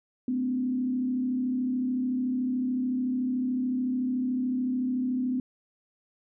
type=tone with frequency modulation; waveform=sine; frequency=252.9 Hz; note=B3; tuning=41 cents sharp; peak=-25 dBFS; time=0.28-5.4 s; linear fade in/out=2 ms; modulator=33.7 Hz; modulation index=0.51; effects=none